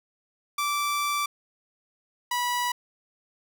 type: tone pair in turn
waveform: sawtooth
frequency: 1166 / 977.1 Hz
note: D6 / B5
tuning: -13 / -19 cents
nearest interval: minor third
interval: 306 cents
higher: first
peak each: -21 dBFS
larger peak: neither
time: 0.58-1.26 / 2.31-2.72 s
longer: first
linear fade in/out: 5 ms
effects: none